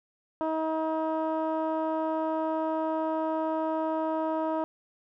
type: tone with low-pass filter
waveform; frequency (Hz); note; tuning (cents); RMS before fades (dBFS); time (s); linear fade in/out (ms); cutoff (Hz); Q
15% pulse; 317.7; D#4; +36; -29; 0.41-4.64; 0; 910; 1.3
effects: none